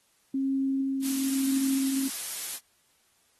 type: tone with tremolo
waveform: sine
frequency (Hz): 269.7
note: C#4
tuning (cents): -47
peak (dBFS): -24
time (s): 0.34-2.08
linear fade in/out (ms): 5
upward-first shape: sine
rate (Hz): 0.97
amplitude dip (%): 30
type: noise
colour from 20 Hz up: blue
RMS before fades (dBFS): -32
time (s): 1.01-2.6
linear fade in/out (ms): 50
effects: white hiss -67 dBFS RMS until 3.39 s + AAC 32 kbps